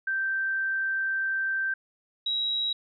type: tone pair in turn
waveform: sine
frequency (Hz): 1563 / 3855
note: G6 / B7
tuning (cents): -6 / -43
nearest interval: octave + major third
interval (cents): 1563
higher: second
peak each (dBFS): -25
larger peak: neither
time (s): 0.07-1.74 / 2.26-2.73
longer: first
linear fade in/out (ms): 5
effects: none